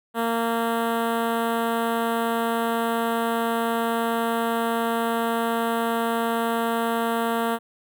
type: tone with notch filter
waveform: 10% pulse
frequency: 230.2 Hz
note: A#3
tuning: 22 cents flat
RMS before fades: -24 dBFS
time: 0.14-7.59 s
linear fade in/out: 50 ms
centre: 5600 Hz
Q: 0.53
effects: none